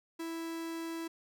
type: tone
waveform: 45% pulse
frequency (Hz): 329.6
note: E4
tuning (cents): 0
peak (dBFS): -37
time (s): 0.19-1.08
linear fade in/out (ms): 10
effects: none